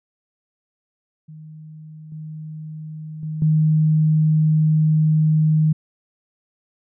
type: tone with level steps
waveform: sine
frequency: 155.56 Hz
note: D#3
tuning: in tune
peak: -36 / -30 / -24 / -13 dBFS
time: 1.28-5.73 s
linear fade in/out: 10 ms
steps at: 2.12 / 3.23 / 3.42 s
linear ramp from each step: 2 ms
effects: none